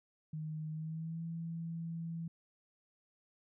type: tone with pitch glide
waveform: sine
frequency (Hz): 155.56 to 165.76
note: D#3 to E3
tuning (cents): 0 to +10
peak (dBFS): -38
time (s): 0.33-2.28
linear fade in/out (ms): 5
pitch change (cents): +110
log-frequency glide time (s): 0.71-1.23
effects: none